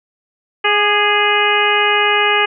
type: harmonic tone with a mistuned harmonic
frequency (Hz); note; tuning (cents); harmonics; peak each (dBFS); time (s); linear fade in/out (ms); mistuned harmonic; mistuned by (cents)
415.3; G#4; 0; 1 / 2 / 3 / 4 / 5 / 6 / 7; -19 / -19 / -19 / -19 / -19 / -19 / -19; 0.64-2.46; 10; 3; -33
effects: none